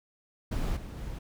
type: noise with level steps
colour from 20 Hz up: brown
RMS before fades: -30 / -40 / -38 dBFS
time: 0.51-1.19 s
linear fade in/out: 10 ms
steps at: 0.76 / 0.97 s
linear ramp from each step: 10 ms
effects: none